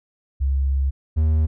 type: tone pair in turn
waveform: sine / triangle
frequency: 67.9 / 78.17 Hz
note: C#2 / D#2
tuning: -35 / +9 cents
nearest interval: major second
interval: 244 cents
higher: second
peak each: -17 / -13 dBFS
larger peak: second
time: 0.4-0.91 / 1.16-1.47 s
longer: first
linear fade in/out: 20 ms
effects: none